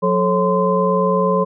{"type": "tone cluster", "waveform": "sine", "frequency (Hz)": [181.4, 435.2, 544, 1032], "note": ["F#3", "A4", "C#5", "C6"], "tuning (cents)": [-34, -19, -33, -24], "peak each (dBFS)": -19, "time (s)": [0.02, 1.45], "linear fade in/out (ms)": 20, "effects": []}